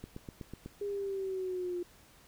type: click train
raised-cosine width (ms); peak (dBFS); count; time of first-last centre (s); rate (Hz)
3; -29; 6; 0.04-0.66; 8.06
type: linear sweep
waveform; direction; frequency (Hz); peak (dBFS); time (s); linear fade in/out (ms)
sine; down; 409 to 350; -33; 0.81-1.83; 5
effects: pink hiss -60 dBFS RMS until 2.27 s